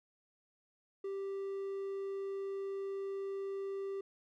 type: tone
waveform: triangle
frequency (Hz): 392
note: G4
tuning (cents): 0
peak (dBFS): -35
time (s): 1.04-4.01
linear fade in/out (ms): 5
effects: none